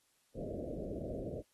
white low-pass noise, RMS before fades -41 dBFS, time 0.34-1.43 s, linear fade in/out 50 ms, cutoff 640 Hz, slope 96 dB/octave, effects white hiss -74 dBFS RMS until 1.53 s + AAC 32 kbps

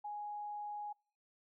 sine tone, 831 Hz, G#5, 1 cent sharp, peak -40 dBFS, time 0.04-0.93 s, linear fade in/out 10 ms, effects noise-tail reverb RT60 0.4 s tail -26 dB re dry

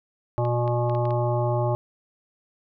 harmonic tone, 120.5 Hz, B2, 42 cents flat, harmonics 1 / 3 / 5 / 7 / 9 / 10, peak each -23 / -29 / -27 / -30 / -35 / -45 dBFS, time 0.38-1.75 s, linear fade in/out 0 ms
clicks, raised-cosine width 0.3 ms, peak -26 dBFS, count 6, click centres 0.451 / 0.678 / 0.897 / 0.95 / 1.054 / 1.107 s
effects none

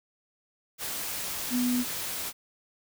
sine tone in noise, 246.9 Hz, B3, in tune, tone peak -24 dBFS, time 1.5-1.85 s, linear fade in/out 50 ms, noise white, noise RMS -34 dBFS, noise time 0.78-2.33 s, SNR +7 dB, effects none

